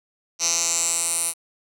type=tone with band-pass filter sweep; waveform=10% pulse; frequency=168.2 Hz; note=E3; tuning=35 cents sharp; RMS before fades=-23 dBFS; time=0.39-1.34 s; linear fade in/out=50 ms; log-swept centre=5900 to 10000 Hz; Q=5.1; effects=none